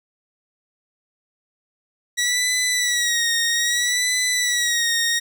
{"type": "tone with vibrato", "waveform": "15% pulse", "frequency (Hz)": 1927, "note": "B6", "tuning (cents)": -43, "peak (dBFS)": -12, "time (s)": [2.17, 5.2], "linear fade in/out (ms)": 20, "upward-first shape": "sine", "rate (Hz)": 0.62, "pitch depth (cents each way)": 65, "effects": []}